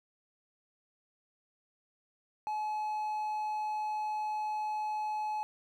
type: tone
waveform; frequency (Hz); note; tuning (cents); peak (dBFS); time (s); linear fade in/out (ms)
triangle; 853; G#5; +46; -30; 2.47-5.43; 0
effects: none